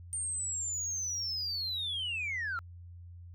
sine linear sweep, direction down, 8870 to 1326 Hz, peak -31 dBFS, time 0.13-2.59 s, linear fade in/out 0 ms, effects tanh soft clip ceiling -30 dBFS + added 87 Hz sine -46 dBFS peak until 3.34 s

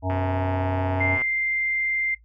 harmonic tone, 93 Hz, F#2, 9 cents sharp, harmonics 1 / 3 / 5 / 7 / 9 / 10, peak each -25 / -29 / -36 / -29 / -32 / -35 dBFS, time 0.02-1.19 s, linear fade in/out 50 ms
click train, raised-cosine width 0.5 ms, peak -19 dBFS, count 143, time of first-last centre 0.1-1.218 s, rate 127 Hz
sine tone, 2093 Hz, C7, in tune, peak -22 dBFS, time 1-2.15 s, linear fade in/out 10 ms
effects noise-tail reverb RT60 0.1 s tail -17 dB re dry + added 56 Hz sine -51 dBFS peak until 2.24 s

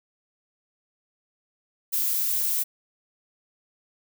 violet noise, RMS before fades -25 dBFS, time 1.92-2.64 s, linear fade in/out 20 ms, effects none

